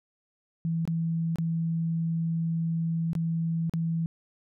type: tone with dropouts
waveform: sine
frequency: 164.81 Hz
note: E3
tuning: in tune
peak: -25 dBFS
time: 0.65-4.06 s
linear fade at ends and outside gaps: 0 ms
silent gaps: 0.853-0.876 / 1.358-1.385 / 3.132-3.152 / 3.696-3.737 s
effects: none